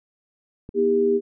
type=click; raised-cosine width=3 ms; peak=-23 dBFS; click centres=0.691 s
type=harmonic tone; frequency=80.2 Hz; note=E2; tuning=47 cents flat; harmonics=3 / 4 / 5; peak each=-25 / -29 / -17 dBFS; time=0.74-1.21 s; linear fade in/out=50 ms
effects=none